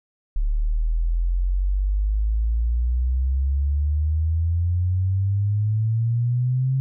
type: exponential sweep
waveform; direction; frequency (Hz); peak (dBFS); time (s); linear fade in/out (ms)
sine; up; 36 to 134.1; -18; 0.36-6.8; 0
effects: none